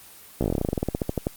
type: slowing click train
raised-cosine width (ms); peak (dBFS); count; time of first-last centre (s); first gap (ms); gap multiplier
2; -10; 21; 0.41-1.269; 15; 1.1
effects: white hiss -47 dBFS RMS until 1.36 s + Opus 24 kbps